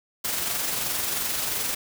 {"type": "noise with amplitude modulation", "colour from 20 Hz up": "white", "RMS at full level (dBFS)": -26, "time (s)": [0.24, 1.75], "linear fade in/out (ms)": 10, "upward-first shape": "sine", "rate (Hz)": 22.8, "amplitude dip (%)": 35, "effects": []}